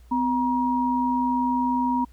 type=tone pair together; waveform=sine; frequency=253.9 / 950.9 Hz; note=B3 / A#5; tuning=+48 / +34 cents; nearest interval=octave + major seventh; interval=2286 cents; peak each=-23 dBFS; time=0.11-2.05 s; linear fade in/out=10 ms; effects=added 60 Hz sine -47 dBFS peak until 2.12 s + pink hiss -62 dBFS RMS until 2.12 s